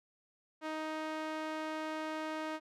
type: tone with band-pass filter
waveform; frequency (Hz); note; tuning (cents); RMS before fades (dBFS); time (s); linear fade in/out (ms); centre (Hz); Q
sawtooth; 312.6; D#4; +8; -39; 0.61-2.6; 50; 1100; 0.59
effects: none